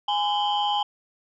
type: tone cluster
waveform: sine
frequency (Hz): 828 / 1021 / 3001 / 3176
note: G#5 / C6 / F#7 / G7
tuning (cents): -5 / -43 / +24 / +22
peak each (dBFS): -22 / -30 / -30 / -29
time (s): 0.08-0.83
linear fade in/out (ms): 5
effects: tanh soft clip ceiling -15 dBFS